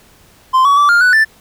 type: tone with pitch steps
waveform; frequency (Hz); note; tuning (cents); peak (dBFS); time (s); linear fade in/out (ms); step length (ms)
triangle; 1039 / 1129 / 1160 / 1406 / 1485 / 1766; C6 / C#6 / D6 / F6 / F#6 / A6; -12 / +31 / -22 / +11 / +6 / +6; -5; 0.53-1.25; 20; 120
effects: pink hiss -47 dBFS RMS until 1.4 s